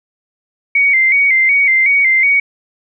sine tone with vibrato, 2163 Hz, C#7, 43 cents flat, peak -8 dBFS, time 0.75-2.4 s, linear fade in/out 5 ms, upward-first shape square, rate 2.7 Hz, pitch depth 63 cents each way, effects none

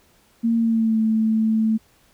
sine tone with pitch glide, 230 to 220.4 Hz, A#3 to A3, -23 to +3 cents, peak -16 dBFS, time 0.43-1.78 s, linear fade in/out 20 ms, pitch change -74 cents, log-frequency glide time 0.57-0.99 s, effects pink hiss -58 dBFS RMS until 2.13 s

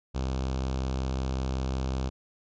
sawtooth tone with notch filter, 65.41 Hz, C2, in tune, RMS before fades -30 dBFS, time 0.14-2.1 s, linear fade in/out 20 ms, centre 1900 Hz, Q 1.7, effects resampled to 16000 Hz

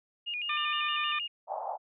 sine tone with vibrato, 2637 Hz, E7, in tune, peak -32 dBFS, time 0.26-1.28 s, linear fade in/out 20 ms, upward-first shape square, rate 6.4 Hz, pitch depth 130 cents each way
harmonic tone, 598 Hz, D5, 31 cents sharp, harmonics 2 / 3 / 4 / 5 / 6, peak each -32 / -37 / -43 / -39 / -38 dBFS, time 0.49-1.19 s, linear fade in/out 5 ms
white band-pass noise, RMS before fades -35 dBFS, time 1.47-1.78 s, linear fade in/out 50 ms, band 640 to 870 Hz, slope 48 dB/octave
effects none

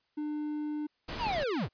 triangle tone, 300 Hz, D4, 37 cents sharp, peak -30 dBFS, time 0.17-0.87 s, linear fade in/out 10 ms
pink noise, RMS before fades -38 dBFS, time 1.08-1.44 s, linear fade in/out 10 ms
square linear sweep, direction down, 1023 to 61.74 Hz, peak -30 dBFS, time 1.18-1.69 s, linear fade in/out 50 ms
clicks, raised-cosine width 3 ms, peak -27 dBFS, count 2, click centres 1.268 / 1.382 s
effects white hiss -75 dBFS RMS until 1.73 s + resampled to 11025 Hz

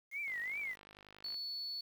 sine tone with vibrato, 2093 Hz, C7, in tune, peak -37 dBFS, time 0.11-0.76 s, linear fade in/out 50 ms, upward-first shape triangle, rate 2.6 Hz, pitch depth 220 cents each way
click train, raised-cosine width 0.3 ms, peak -39 dBFS, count 55, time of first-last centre 0.28-1.343 s, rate 50.8 Hz
sine tone, 4425 Hz, C#8, 4 cents flat, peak -39 dBFS, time 1.24-1.81 s, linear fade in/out 5 ms
effects 10-bit

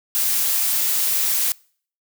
blue noise, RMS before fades -20 dBFS, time 0.15-1.52 s, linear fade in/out 0 ms, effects noise-tail reverb RT60 0.5 s tail -25 dB re dry

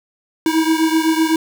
square beating tone pair, 318.3 / 326.2 Hz, D#4 / E4, +39 / -18 cents, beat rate 7.9 Hz, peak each -16 / -19 dBFS, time 0.46-1.36 s, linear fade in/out 2 ms, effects 7-bit

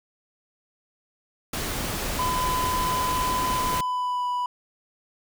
pink noise, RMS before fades -29 dBFS, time 1.53-3.81 s, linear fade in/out 5 ms
triangle tone with pitch glide, 1008 to 986.1 Hz, B5 to B5, +35 to -3 cents, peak -22 dBFS, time 2.19-4.46 s, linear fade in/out 2 ms, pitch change -38 cents, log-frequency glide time 3.64-4.28 s
effects none

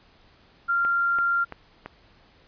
sine tone, 1387 Hz, F6, 12 cents flat, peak -20 dBFS, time 0.68-1.45 s, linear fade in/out 20 ms
click train, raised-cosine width 0.5 ms, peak -20 dBFS, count 4, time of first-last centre 0.85-1.86 s, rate 2.97 Hz
effects pink hiss -57 dBFS RMS until 2.47 s + resampled to 11025 Hz

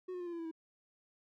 triangle tone with pitch steps, 367.7 / 359.9 / 352.3 / 344.9 / 337.6 / 330.4 / 323.4 Hz, F#4 / F#4 / F4 / F4 / E4 / E4 / E4, -11 / -48 / +15 / -22 / +41 / +4 / -33 cents, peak -37 dBFS, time 0.08-0.514 s, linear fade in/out 10 ms, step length 62 ms, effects none

